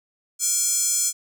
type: tone with high-pass filter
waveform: square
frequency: 471.2 Hz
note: A#4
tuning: 19 cents sharp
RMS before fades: -22 dBFS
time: 0.39-1.13 s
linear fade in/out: 50 ms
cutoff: 7100 Hz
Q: 3.9
effects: none